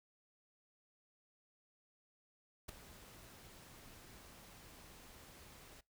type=noise with ADSR envelope; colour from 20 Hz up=pink; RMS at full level=-44 dBFS; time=2.68-5.81 s; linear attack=13 ms; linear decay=4 ms; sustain=-14 dB; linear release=10 ms; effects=noise-tail reverb RT60 0.2 s tail -23 dB re dry